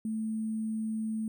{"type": "tone with sample-and-hold", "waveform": "sine", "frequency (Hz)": 220, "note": "A3", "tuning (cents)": 0, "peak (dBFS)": -30, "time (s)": [0.05, 1.28], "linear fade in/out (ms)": 2, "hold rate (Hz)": 8820, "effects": []}